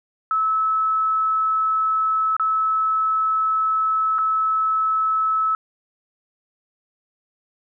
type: tone with dropouts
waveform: sine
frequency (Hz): 1300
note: E6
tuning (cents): -24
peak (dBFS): -17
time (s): 0.31-5.55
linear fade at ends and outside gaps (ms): 1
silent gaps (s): 2.366-2.397 / 4.184-4.188
effects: none